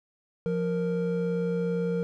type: tone pair together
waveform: triangle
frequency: 174.63 / 466.2 Hz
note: F3 / A#4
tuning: 0 / 0 cents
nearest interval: octave + perfect fourth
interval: 1700 cents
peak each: -26 dBFS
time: 0.46-2.03 s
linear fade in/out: 0 ms
effects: none